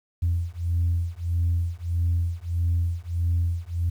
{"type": "beating tone pair", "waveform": "sine", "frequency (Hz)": [84.8, 86.4], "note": ["E2", "F2"], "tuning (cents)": [50, -18], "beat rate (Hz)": 1.6, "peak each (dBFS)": -24, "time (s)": [0.22, 3.9], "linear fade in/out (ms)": 10, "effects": ["tanh soft clip ceiling -16 dBFS", "9-bit"]}